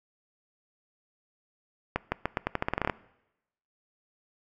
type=accelerating click train; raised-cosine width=0.5 ms; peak=-11 dBFS; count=14; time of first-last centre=1.96-2.898 s; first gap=160 ms; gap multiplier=0.85; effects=noise-tail reverb RT60 0.9 s tail -21 dB re dry